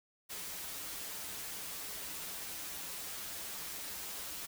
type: noise with comb filter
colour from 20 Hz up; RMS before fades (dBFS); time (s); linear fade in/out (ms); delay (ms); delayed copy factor
white; -43; 0.29-4.47; 20; 8.3; -0.6
effects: none